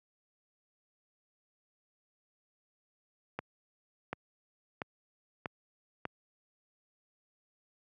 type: accelerating click train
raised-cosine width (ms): 0.5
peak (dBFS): -20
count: 5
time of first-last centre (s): 3.39-6.053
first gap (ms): 740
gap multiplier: 0.93
effects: high-pass 100 Hz 12 dB/octave